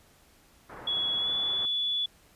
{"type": "low-pass noise", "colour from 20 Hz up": "white", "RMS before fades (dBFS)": -45, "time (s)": [0.69, 1.66], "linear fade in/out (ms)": 10, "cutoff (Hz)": 1500, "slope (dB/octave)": 24}
{"type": "tone with pitch glide", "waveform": "sine", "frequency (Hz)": [3371, 3432], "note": ["G#7", "A7"], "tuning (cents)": [25, -44], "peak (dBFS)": -26, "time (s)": [0.87, 2.06], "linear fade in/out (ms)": 5, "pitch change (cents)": 31, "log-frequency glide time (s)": [1.2, 1.28]}
{"effects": ["pink hiss -60 dBFS RMS until 2.35 s", "resampled to 32000 Hz"]}